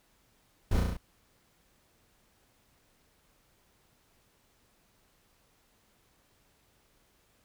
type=noise with echo; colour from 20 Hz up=brown; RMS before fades=-27 dBFS; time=0.71-0.8 s; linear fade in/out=5 ms; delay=34 ms; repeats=5; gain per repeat=-2 dB; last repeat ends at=0.97 s; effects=pink hiss -68 dBFS RMS until 7.44 s